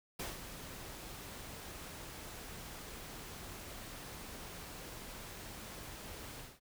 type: noise with ADSR envelope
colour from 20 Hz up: pink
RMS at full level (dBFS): -40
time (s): 0.19-6.6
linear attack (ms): 7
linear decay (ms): 170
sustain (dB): -8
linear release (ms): 210
effects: none